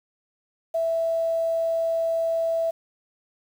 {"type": "tone", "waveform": "sine", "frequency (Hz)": 659.3, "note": "E5", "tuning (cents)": 0, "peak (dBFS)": -21, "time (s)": [0.74, 2.71], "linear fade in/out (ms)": 10, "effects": ["8-bit"]}